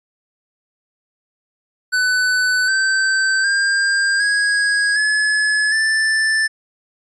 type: tone with pitch steps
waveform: square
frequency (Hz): 1500 / 1549.3 / 1600.2 / 1652.9 / 1707.2 / 1763.3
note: F#6 / G6 / G6 / G#6 / G#6 / A6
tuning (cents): +23 / -21 / +35 / -9 / +47 / +3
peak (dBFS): -15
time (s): 1.92-6.48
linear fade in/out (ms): 20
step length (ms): 760
effects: resampled to 22050 Hz